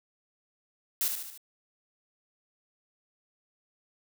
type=noise with echo; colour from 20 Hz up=blue; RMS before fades=-28 dBFS; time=1.01-1.08 s; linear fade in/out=0 ms; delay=74 ms; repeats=4; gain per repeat=-5 dB; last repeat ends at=1.376 s; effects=none